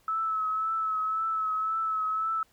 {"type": "tone with vibrato", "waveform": "sine", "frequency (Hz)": 1300, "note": "E6", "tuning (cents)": -24, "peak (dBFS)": -26, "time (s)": [0.08, 2.43], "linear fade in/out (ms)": 2, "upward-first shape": "triangle", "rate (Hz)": 1.9, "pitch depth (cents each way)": 33, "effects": ["pink hiss -65 dBFS RMS until 2.52 s"]}